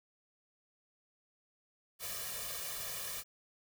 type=noise with comb filter; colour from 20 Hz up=white; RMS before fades=-41 dBFS; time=1.99-3.24 s; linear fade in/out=50 ms; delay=1.7 ms; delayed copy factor=+0.9; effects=none